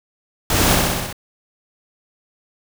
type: noise with echo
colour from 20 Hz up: pink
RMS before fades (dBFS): -18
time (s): 0.5-0.75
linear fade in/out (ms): 2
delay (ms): 63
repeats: 6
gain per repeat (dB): -2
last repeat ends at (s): 1.128
effects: none